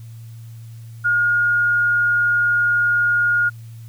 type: tone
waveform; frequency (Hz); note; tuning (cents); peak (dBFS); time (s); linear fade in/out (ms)
sine; 1428; F6; +38; -14; 1.04-3.5; 20
effects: added 114 Hz sine -34 dBFS peak until 3.88 s + white hiss -54 dBFS RMS until 3.88 s